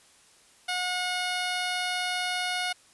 10% pulse tone, 725 Hz, F#5, 35 cents flat, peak -19 dBFS, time 0.68-2.73 s, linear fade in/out 10 ms, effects white hiss -58 dBFS RMS until 2.93 s + resampled to 24000 Hz

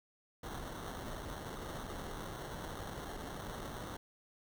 pink noise with sample-and-hold, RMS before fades -44 dBFS, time 0.43-3.97 s, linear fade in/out 5 ms, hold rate 2450 Hz, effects none

